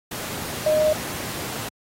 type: tone in noise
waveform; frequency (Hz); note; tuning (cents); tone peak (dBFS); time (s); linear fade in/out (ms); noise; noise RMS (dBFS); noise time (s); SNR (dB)
sine; 616; D#5; -17; -16; 0.66-0.93; 5; pink; -31; 0.11-1.69; +12
effects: high-pass 100 Hz 12 dB/octave + AAC 48 kbps